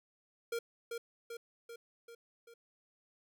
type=tone with echo; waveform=square; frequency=466.2 Hz; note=A#4; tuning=in tune; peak=-35 dBFS; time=0.52-0.59 s; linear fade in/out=5 ms; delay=390 ms; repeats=5; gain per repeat=-4 dB; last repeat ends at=2.54 s; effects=none